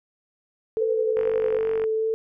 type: tone with vibrato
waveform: sine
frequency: 442.1 Hz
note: A4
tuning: 8 cents sharp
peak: -21 dBFS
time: 0.77-2.14 s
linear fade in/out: 0 ms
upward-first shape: sine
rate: 2.4 Hz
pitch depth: 11 cents each way
type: tone with tremolo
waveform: sine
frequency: 502 Hz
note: B4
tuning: 28 cents sharp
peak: -22 dBFS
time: 0.8-1.6 s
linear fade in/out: 20 ms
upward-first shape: triangle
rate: 11 Hz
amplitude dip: 85%
type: click train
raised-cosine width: 0.5 ms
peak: -21 dBFS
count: 33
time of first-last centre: 1.17-1.839 s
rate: 47.8 Hz
effects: none